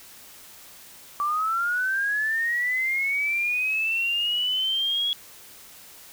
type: linear sweep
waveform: sine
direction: up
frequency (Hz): 1153 to 3352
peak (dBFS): -22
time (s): 1.2-5.13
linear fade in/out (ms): 0
effects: white hiss -47 dBFS RMS until 6.12 s